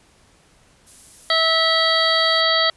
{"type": "noise", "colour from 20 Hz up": "violet", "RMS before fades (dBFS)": -40, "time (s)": [0.86, 2.42], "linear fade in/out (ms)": 20}
{"type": "harmonic tone", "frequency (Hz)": 650, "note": "E5", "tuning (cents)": -24, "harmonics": [1, 2, 3, 5, 6, 7], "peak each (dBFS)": [-22, -22, -22, -22, -22, -22], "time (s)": [1.3, 2.7], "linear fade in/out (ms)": 2}
{"effects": ["pink hiss -55 dBFS RMS until 2.76 s", "resampled to 24000 Hz"]}